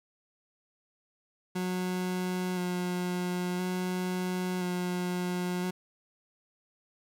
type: tone with vibrato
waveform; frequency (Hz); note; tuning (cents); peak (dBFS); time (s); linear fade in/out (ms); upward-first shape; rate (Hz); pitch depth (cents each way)
30% pulse; 181; F#3; -38; -27; 1.55-5.71; 10; square; 0.49; 15
effects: none